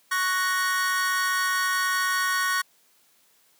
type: chord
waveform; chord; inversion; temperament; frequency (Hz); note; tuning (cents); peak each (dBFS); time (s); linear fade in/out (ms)
45% pulse; F# major; second; equal; 1108.7 / 1480 / 1864.7; C#6 / F#6 / A#6; 0 / 0 / 0; -27; 0.11-2.62; 10
effects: white hiss -62 dBFS RMS until 3.59 s + high-pass 150 Hz 12 dB/octave

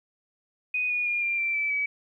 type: tone with pitch steps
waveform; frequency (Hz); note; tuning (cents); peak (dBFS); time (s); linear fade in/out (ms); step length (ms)
sine; 2489 / 2453 / 2418 / 2383 / 2349 / 2316 / 2282; D#7 / D#7 / D7 / D7 / D7 / D7 / C#7; 0 / -25 / +50 / +25 / 0 / -25 / +50; -24; 0.74-1.86; 5; 160
effects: 11-bit

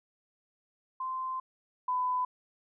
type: tone pair in turn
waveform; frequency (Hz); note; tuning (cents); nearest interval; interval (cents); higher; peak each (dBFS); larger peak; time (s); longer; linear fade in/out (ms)
sine; 1038 / 1002.6; C6 / B5; -14 / +26; minor second; 60; first; -32 / -27; second; 1-1.4 / 1.88-2.25; first; 5
effects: none

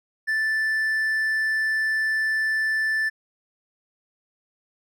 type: tone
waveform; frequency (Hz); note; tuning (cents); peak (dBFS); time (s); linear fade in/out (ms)
triangle; 1760; A6; 0; -19; 0.27-3.1; 20
effects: none

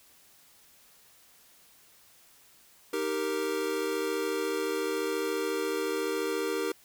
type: chord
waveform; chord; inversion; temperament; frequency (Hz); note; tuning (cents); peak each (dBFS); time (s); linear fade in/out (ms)
square; Eb major; none; equal; 311.1 / 392 / 466.2; Eb4 / G4 / Bb4; 0 / 0 / 0; -36 / -33 / -33; 2.93-6.72; 5
effects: white hiss -59 dBFS RMS until 6.84 s

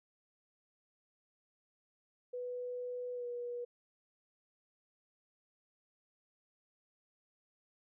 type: tone with pitch glide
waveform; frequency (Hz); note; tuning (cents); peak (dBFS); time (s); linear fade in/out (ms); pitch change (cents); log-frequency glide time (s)
sine; 494.1 to 483.4; B4 to B4; +1 to -37; -38; 2.33-3.65; 10; -38; 3.14-3.26
effects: none

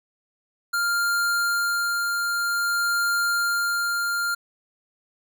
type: tone with tremolo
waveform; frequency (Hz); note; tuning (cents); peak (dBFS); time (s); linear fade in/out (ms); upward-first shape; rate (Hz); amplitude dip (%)
square; 1399; F6; +3; -21; 0.73-4.35; 10; sine; 0.52; 25
effects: none

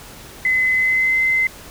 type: tone with pitch glide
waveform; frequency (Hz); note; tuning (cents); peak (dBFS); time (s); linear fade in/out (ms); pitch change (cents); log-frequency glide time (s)
sine; 2033 to 2061; B6 to C7; +50 to -27; -14; 0.45-1.47; 2; +23; 0.76-1.17
effects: pink hiss -39 dBFS RMS until 1.7 s

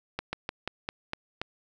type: slowing click train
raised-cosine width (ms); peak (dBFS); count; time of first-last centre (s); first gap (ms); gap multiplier
0.3; -15; 7; 0.19-1.416; 140; 1.15
effects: none

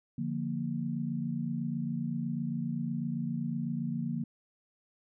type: chord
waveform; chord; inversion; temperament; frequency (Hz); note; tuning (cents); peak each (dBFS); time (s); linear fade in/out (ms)
sine; Bb major; first; equal; 146.83 / 174.61 / 233.1; D3 / F3 / Bb3; 0 / 0 / 0; -36 / -36 / -34; 0.18-4.24; 5
effects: none

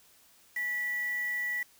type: tone with quantisation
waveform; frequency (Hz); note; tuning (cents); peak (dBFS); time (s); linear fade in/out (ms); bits
sine; 1954; B6; -19; -30; 0.56-1.63; 5; 7
effects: white hiss -61 dBFS RMS until 1.79 s

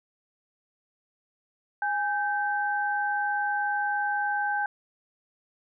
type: tone pair together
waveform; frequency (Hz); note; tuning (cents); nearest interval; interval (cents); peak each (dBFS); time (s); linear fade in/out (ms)
sine; 823.2 / 1554; G#5 / G6; -16 / -16; major seventh; 1100; -27 / -28; 1.82-4.66; 2
effects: none

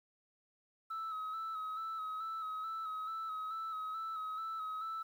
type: tone with vibrato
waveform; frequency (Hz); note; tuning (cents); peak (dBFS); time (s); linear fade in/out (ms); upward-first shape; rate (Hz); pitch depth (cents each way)
sine; 1296; E6; -30; -36; 0.9-5.03; 10; square; 2.3; 30
effects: tanh soft clip ceiling -36 dBFS + 11-bit

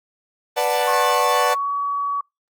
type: chord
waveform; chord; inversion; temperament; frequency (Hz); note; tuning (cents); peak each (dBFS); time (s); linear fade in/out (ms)
40% pulse; B minor seventh; none; equal; 493.9 / 587.3 / 740 / 880; B4 / D5 / F#5 / A5; 0 / 0 / 0 / 0; -22; 0.56-1.55; 20
type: tone with pitch glide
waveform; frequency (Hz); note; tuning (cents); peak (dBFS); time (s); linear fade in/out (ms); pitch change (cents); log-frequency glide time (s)
sine; 1084 to 1133.3; C#6 to C#6; -39 to +38; -20; 0.87-2.21; 5; +77; 1.14-1.73
effects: noise-tail reverb RT60 0.2 s tail -26 dB re dry + Opus 32 kbps

